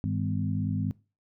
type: harmonic tone with a mistuned harmonic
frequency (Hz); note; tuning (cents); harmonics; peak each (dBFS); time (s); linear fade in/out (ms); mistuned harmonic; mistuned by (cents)
50.7; G#1; -41; 2 / 3 / 4 / 5; -30 / -32 / -33 / -34; 0.04-0.91; 0; 3; +68
effects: noise-tail reverb RT60 0.3 s tail -20 dB re dry